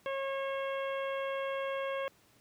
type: harmonic tone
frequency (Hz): 544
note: C#5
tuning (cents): -33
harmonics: 1 / 2 / 3 / 4 / 5 / 6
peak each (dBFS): -34 / -40 / -44 / -46 / -48 / -50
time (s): 0.06-2.08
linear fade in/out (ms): 0
effects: pink hiss -65 dBFS RMS until 2.4 s + high-pass 80 Hz 12 dB/octave